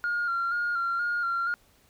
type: tone with vibrato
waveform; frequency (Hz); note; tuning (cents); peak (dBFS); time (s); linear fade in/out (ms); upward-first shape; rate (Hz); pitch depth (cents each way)
sine; 1400; F6; +4; -24; 0.04-1.54; 0; square; 2.1; 29
effects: tanh soft clip ceiling -22 dBFS + pink hiss -62 dBFS RMS until 1.89 s